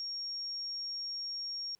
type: tone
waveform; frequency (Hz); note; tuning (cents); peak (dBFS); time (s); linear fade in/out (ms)
sine; 5560; F8; -9; -36; 0-1.75; 0
effects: pink hiss -75 dBFS RMS until 1.79 s